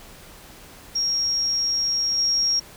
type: tone with level steps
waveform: sine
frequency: 5588 Hz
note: F8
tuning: in tune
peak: -20 / -18 dBFS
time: 0.95-2.6 s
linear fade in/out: 10 ms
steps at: 2.18 s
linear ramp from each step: 2 ms
effects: pink hiss -45 dBFS RMS until 2.76 s